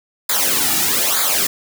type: noise with flanger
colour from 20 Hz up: white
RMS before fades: -17 dBFS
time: 0.29-1.47 s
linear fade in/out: 5 ms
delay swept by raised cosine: 0.35 to 1.95 ms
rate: 1.1 Hz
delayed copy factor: -0.8
effects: none